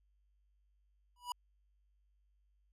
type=tone with exponential growth; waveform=square; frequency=977 Hz; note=B5; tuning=19 cents flat; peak=-34 dBFS; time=1.16-1.32 s; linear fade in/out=2 ms; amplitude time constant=33 ms; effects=added 50 Hz sine -70 dBFS peak until 2.72 s + resampled to 32000 Hz